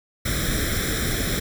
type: noise with comb filter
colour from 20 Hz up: pink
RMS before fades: -24 dBFS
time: 0.25-1.4 s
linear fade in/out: 10 ms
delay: 0.54 ms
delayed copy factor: +0.9
effects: none